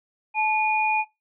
sine tone pair together, 865.5 / 2446 Hz, A5 / D#7, -29 / -30 cents, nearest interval octave + tritone, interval 1799 cents, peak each -22 dBFS, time 0.34-1.05 s, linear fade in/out 50 ms, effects noise-tail reverb RT60 0.2 s tail -20 dB re dry

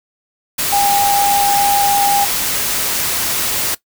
sine tone in noise, 807 Hz, G#5, 50 cents flat, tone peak -12 dBFS, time 0.72-2.25 s, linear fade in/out 10 ms, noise white, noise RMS -18 dBFS, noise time 0.58-3.75 s, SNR +3 dB, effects noise-tail reverb RT60 0.1 s tail -18 dB re dry

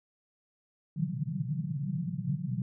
white band-pass noise, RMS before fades -33 dBFS, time 0.96-2.62 s, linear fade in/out 2 ms, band 120 to 190 Hz, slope 96 dB/octave, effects none

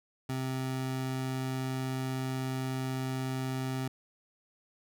25% pulse tone, 130.9 Hz, C3, 1 cent sharp, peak -28 dBFS, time 0.29-3.88 s, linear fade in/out 5 ms, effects none

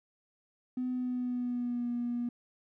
triangle tone with pitch glide, 252.1 to 240.4 Hz, B3 to B3, +36 to -46 cents, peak -27 dBFS, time 0.77-2.29 s, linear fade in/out 5 ms, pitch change -82 cents, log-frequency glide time 0.91-1.89 s, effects tanh soft clip ceiling -28 dBFS

